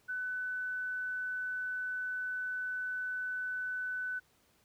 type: tone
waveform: sine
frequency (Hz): 1500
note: F#6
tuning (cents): +23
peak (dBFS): -34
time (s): 0.08-4.2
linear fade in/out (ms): 20
effects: pink hiss -69 dBFS RMS until 4.64 s + high-pass 60 Hz 12 dB/octave